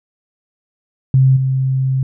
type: tone with level steps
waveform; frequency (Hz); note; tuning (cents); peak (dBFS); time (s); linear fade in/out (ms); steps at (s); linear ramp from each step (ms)
sine; 132.2; C3; +18; -7 / -13; 1.14-2.03; 2; 1.36; 10
effects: none